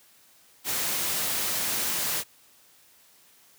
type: noise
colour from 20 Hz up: white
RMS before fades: -28 dBFS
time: 0.64-2.24 s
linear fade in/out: 50 ms
effects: white hiss -58 dBFS RMS until 3.58 s + high-pass 80 Hz 12 dB/octave